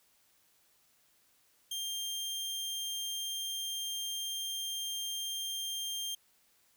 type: tone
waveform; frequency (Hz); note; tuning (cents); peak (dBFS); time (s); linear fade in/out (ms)
sawtooth; 3189; G7; +29; -32; 1.71-6.15; 5
effects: white hiss -69 dBFS RMS until 6.76 s